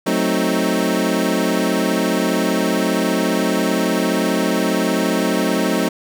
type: chord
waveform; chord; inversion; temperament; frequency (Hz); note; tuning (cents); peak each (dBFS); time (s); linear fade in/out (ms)
25% pulse; F# diminished seventh; none; equal; 185 / 220 / 261.6 / 311.1; F#3 / A3 / C4 / Eb4; 0 / 0 / 0 / 0; -18; 0.06-5.89; 10
effects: none